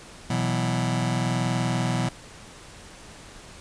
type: chord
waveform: sawtooth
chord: B suspended fourth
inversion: none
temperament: just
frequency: 123.47 / 164.63 / 185.21 Hz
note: B2 / E3 / F#3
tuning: 0 / -2 / +2 cents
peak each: -21 / -24 / -25 dBFS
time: 0.3-2.09 s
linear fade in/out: 5 ms
effects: pink hiss -45 dBFS RMS until 3.6 s + resampled to 22050 Hz